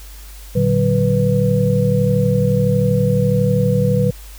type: tone cluster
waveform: sine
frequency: 113.7 / 145.8 / 187.3 / 492.4 Hz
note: A#2 / D3 / F#3 / B4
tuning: -43 / -12 / +21 / -5 cents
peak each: -18 dBFS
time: 0.55-4.11 s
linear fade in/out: 10 ms
effects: added 50 Hz sine -34 dBFS peak until 4.38 s + white hiss -42 dBFS RMS until 4.38 s